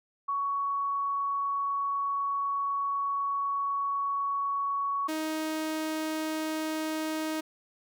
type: tone pair in turn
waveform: sine / sawtooth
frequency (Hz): 1118 / 313.7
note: C#6 / D#4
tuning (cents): +14 / +14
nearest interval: octave + minor seventh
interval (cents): 2200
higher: first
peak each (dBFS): -27 / -26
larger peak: second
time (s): 0.28-5.08 / 5.08-7.41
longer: first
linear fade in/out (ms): 10
effects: none